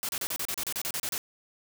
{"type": "noise bursts", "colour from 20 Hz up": "white", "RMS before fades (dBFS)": -32, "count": 13, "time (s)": [0.03, 1.18], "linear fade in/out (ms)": 0, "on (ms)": 58, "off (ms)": 33, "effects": []}